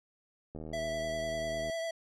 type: click train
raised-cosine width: 2 ms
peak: -30 dBFS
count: 91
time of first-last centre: 0.55-1.698 s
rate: 78.4 Hz
type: tone with vibrato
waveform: square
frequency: 659.3 Hz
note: E5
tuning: in tune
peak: -34 dBFS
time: 0.73-1.91 s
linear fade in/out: 5 ms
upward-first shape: triangle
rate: 10 Hz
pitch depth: 22 cents each way
effects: low-pass 8000 Hz 12 dB/octave